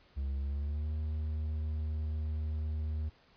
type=tone with pitch glide; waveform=triangle; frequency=68.6 to 77 Hz; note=C#2 to D#2; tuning=-17 to -17 cents; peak=-30 dBFS; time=0.16-3.1 s; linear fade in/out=20 ms; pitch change=+200 cents; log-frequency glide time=0.39-0.93 s; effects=pink hiss -64 dBFS RMS until 3.36 s + resampled to 11025 Hz